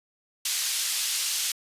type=band-pass noise; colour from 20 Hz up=pink; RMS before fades=-28 dBFS; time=0.45-1.52 s; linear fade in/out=5 ms; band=3800 to 11000 Hz; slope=12 dB/octave; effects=resampled to 32000 Hz